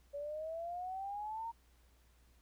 sine exponential sweep, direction up, 565 to 932.3 Hz, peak -39 dBFS, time 0.13-1.52 s, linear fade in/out 20 ms, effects added 60 Hz sine -65 dBFS peak until 2.41 s + pink hiss -72 dBFS RMS until 2.41 s

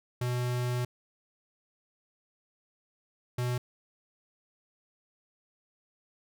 square tone bursts at uneven times, 123.47 Hz, B2, in tune, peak -29 dBFS, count 2, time 0.21-0.85 / 3.38-3.58 s, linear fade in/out 5 ms, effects none

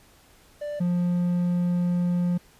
triangle tone pair in turn, 589 / 176.23 Hz, D5 / F3, +5 / +16 cents, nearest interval octave + major sixth, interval 2089 cents, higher first, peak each -27 / -19 dBFS, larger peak second, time 0.61-0.8 / 0.8-2.38 s, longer second, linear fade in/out 10 ms, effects pink hiss -56 dBFS RMS until 2.59 s + resampled to 32000 Hz

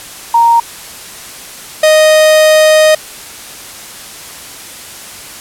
sine / 45% pulse tone pair in turn, 931 / 621.4 Hz, A#5 / D#5, -2 / -2 cents, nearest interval perfect fifth, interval 700 cents, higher first, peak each -4 dBFS, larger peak neither, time 0.34-0.6 / 1.83-2.95 s, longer second, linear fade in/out 5 ms, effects white hiss -29 dBFS RMS until 5.4 s + low-pass 12000 Hz 12 dB/octave

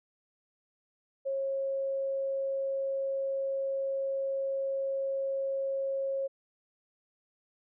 sine tone, 543 Hz, C#5, 36 cents flat, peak -29 dBFS, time 1.25-6.28 s, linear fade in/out 20 ms, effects none

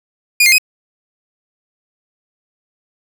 sawtooth tone with pitch steps, 2435 / 2111 / 2516 Hz, D#7 / C7 / D#7, -38 / +15 / +19 cents, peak -4 dBFS, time 0.4-0.583 s, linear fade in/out 5 ms, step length 61 ms, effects none

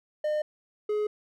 triangle tone pair in turn, 606 / 421.3 Hz, D#5 / G#4, -46 / +25 cents, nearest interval tritone, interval 629 cents, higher first, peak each -23 dBFS, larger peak neither, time 0.24-0.42 / 0.89-1.07 s, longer neither, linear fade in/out 5 ms, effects none

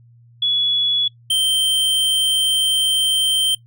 sine / square tone pair in turn, 3392 / 3126 Hz, G#7 / G7, +36 / -6 cents, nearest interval minor second, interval 142 cents, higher first, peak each -15 dBFS, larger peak neither, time 0.42-1.08 / 1.3-3.55 s, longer second, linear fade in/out 5 ms, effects noise-tail reverb RT60 0.1 s tail -20 dB re dry + added 118 Hz sine -46 dBFS peak until 3.66 s

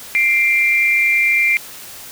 sine tone pair together, 2096 / 2367 Hz, C7 / D7, +2 / +13 cents, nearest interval major second, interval 211 cents, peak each -15 / -14 dBFS, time 0.15-1.57 s, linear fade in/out 0 ms, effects white hiss -35 dBFS RMS until 2.11 s

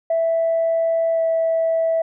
sine tone with pitch glide, 659.3 to 654.7 Hz, E5 to E5, 0 to -12 cents, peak -15 dBFS, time 0.1-2.02 s, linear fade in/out 5 ms, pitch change -12 cents, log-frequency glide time 1.13-1.21 s, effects tanh soft clip ceiling -12 dBFS

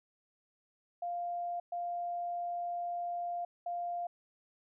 sine tone bursts at uneven times, 698.5 Hz, F5, in tune, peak -34 dBFS, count 3, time 1.02-1.6 / 1.72-3.45 / 3.66-4.07 s, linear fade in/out 5 ms, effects none

